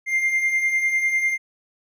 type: beating tone pair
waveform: triangle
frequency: 2095 / 2105 Hz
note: C7 / C7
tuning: +2 / +10 cents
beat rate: 10 Hz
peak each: -25 / -17 dBFS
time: 0.06-1.38 s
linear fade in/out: 50 ms
effects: tanh soft clip ceiling -10 dBFS